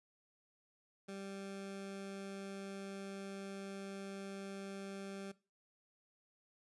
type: tone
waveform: 20% pulse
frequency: 196 Hz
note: G3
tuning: in tune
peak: -40 dBFS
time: 1.08-5.32 s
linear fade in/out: 10 ms
effects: noise-tail reverb RT60 0.3 s tail -19 dB re dry + resampled to 24000 Hz